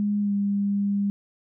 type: tone with pitch glide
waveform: sine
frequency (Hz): 205.8 to 201.2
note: G#3 to G3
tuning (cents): -16 to +45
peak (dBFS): -21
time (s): 0-1.1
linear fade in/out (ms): 0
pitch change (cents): -39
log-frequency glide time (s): 0.2-0.33
effects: none